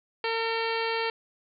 harmonic tone with a mistuned harmonic, 454.2 Hz, A#4, 45 cents flat, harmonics 1 / 2 / 3 / 4 / 5 / 6 / 7 / 8 / 9 / 10, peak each -30 / -32 / -37 / -36 / -36 / -37 / -39 / -48 / -41 / -41 dBFS, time 0.24-1.1 s, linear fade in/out 2 ms, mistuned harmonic 8, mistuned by +17 cents, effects none

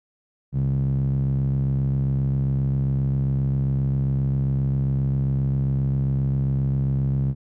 sawtooth tone with band-pass filter, 67.5 Hz, C#2, 45 cents flat, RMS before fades -22 dBFS, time 0.52-7.35 s, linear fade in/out 50 ms, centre 150 Hz, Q 4.7, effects none

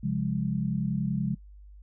sine tone cluster, 135 / 174.9 / 205.3 Hz, C#3 / F3 / G#3, -45 / +3 / -20 cents, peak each -30 dBFS, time 0.03-1.35 s, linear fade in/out 10 ms, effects noise-tail reverb RT60 0.1 s tail -22 dB re dry + added 50 Hz sine -46 dBFS peak until 1.82 s

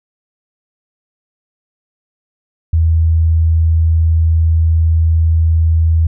sine tone, 81.3 Hz, E2, 23 cents flat, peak -8 dBFS, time 2.73-6.07 s, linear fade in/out 5 ms, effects none

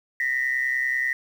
sine tone pair together, 1845.3 / 1975.5 Hz, A#6 / B6, -18 / 0 cents, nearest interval minor second, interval 118 cents, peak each -24 dBFS, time 0.2-1.13 s, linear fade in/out 2 ms, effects tanh soft clip ceiling -14 dBFS + 8-bit

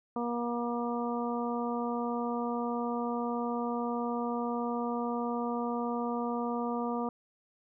harmonic tone, 238.4 Hz, A#3, 39 cents sharp, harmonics 1 / 2 / 3 / 4 / 5, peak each -33 / -36 / -38 / -39 / -40 dBFS, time 0.16-7.09 s, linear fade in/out 2 ms, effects none

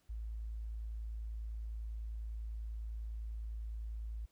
sine tone, 55 Hz, A1, in tune, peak -39 dBFS, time 0.09-4.26 s, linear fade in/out 10 ms, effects pink hiss -75 dBFS RMS until 4.31 s

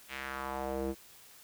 square tone with band-pass filter sweep, 66.9 Hz, C2, 39 cents sharp, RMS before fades -37 dBFS, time 0.08-0.95 s, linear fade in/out 50 ms, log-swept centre 2600 to 340 Hz, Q 2, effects white hiss -56 dBFS RMS until 1.43 s

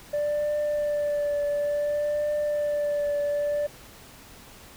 sine tone with vibrato, 587.3 Hz, D5, in tune, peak -21 dBFS, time 0.13-3.67 s, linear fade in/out 10 ms, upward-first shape triangle, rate 0.57 Hz, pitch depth 23 cents each way, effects tanh soft clip ceiling -22 dBFS + pink hiss -48 dBFS RMS until 4.76 s

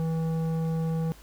triangle tone with tanh clipping, 162.3 Hz, E3, 27 cents flat, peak -27 dBFS, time 0-1.12 s, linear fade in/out 0 ms, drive 16 dB, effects added 50 Hz sine -50 dBFS peak until 1.22 s + pink hiss -53 dBFS RMS until 1.22 s

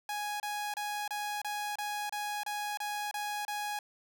sawtooth tone bursts, 830.6 Hz, G#5, in tune, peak -30 dBFS, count 11, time 0.09-3.79 s, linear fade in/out 2 ms, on 310 ms, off 29 ms, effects none

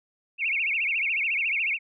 sine tone with vibrato, 2437 Hz, D#7, 37 cents flat, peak -23 dBFS, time 0.38-1.79 s, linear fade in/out 50 ms, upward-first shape sine, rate 14 Hz, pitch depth 220 cents each way, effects none

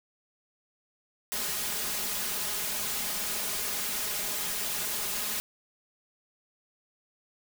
white noise with comb filter, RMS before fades -32 dBFS, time 1.32-5.4 s, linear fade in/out 0 ms, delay 4.8 ms, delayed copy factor +0.7, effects none

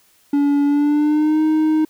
triangle tone with pitch glide, 285.7 to 311.6 Hz, D4 to D#4, -48 to +3 cents, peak -11 dBFS, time 0.33-1.85 s, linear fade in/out 5 ms, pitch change +151 cents, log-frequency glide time 0.65-1.42 s, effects white hiss -56 dBFS RMS until 1.89 s

